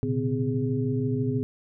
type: tone cluster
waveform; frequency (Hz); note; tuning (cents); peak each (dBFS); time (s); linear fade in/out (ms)
sine; 116 / 128.8 / 142.2 / 255.4 / 412.5; A#2 / C3 / C#3 / C4 / G#4; -8 / -27 / +45 / -42 / -12; -29 / -31 / -32 / -28 / -31; 0.03-1.43; 0
effects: none